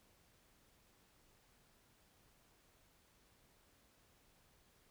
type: silence
effects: pink hiss -71 dBFS RMS until 4.9 s